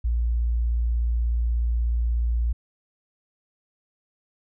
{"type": "tone", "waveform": "sine", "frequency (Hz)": 58.3, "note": "A#1", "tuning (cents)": 1, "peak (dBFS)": -20, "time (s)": [0.04, 2.53], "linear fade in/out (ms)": 10, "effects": []}